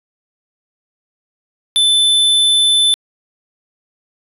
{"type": "tone", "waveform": "square", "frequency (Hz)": 3520, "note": "A7", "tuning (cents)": 0, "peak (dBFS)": -10, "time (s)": [1.76, 2.94], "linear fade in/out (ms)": 0, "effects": ["resampled to 32000 Hz"]}